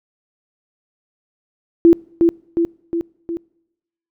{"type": "tone with echo", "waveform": "sine", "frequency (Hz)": 336.9, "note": "E4", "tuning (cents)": 38, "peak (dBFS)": -5, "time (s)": [1.85, 1.93], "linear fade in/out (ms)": 0, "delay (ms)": 360, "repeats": 4, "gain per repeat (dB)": -4, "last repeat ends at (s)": 3.37, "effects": ["noise-tail reverb RT60 0.9 s tail -26 dB re dry"]}